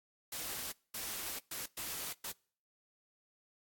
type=noise bursts at uneven times; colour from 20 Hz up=white; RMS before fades=-41 dBFS; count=5; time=0.32-0.72 / 0.94-1.39 / 1.51-1.66 / 1.77-2.13 / 2.24-2.32 s; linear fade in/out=5 ms; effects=noise-tail reverb RT60 0.5 s tail -26 dB re dry + AAC 64 kbps